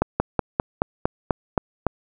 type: slowing click train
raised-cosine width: 1 ms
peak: -4 dBFS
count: 9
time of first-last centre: 0.02-1.867 s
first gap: 180 ms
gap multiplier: 1.07
effects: none